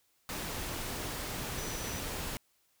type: tone in noise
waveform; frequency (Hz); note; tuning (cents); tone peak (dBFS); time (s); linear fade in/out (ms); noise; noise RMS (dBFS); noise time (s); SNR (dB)
sine; 5920; F#8; 0; -45; 1.58-1.99; 0; pink; -38; 0.29-2.37; -10
effects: white hiss -72 dBFS RMS until 2.8 s